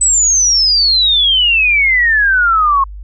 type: exponential sweep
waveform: sine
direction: down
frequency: 8080 to 1071 Hz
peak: -8 dBFS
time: 0.01-2.84 s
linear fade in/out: 5 ms
effects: added 50 Hz sine -26 dBFS peak until 3.03 s